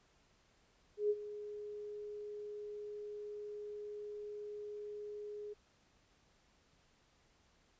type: tone with ADSR envelope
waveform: sine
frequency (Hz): 416.9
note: G#4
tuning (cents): +7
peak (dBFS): -28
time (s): 0.97-5.54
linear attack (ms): 130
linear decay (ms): 45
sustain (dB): -15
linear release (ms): 15
effects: pink hiss -71 dBFS RMS until 7.79 s + resampled to 16000 Hz